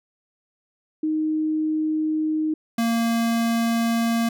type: tone pair in turn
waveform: sine / square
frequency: 311.1 / 230.7 Hz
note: D#4 / A#3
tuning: 0 / -18 cents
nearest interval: perfect fourth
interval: 518 cents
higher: first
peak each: -20 dBFS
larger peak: neither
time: 1.03-2.54 / 2.78-4.29 s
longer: neither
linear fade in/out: 5 ms
effects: none